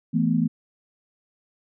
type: chord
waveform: sine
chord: E suspended fourth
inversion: none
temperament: equal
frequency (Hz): 164.81 / 220 / 246.9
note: E3 / A3 / B3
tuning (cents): 0 / 0 / 0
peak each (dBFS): -23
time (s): 0.13-0.48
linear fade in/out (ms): 20
effects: none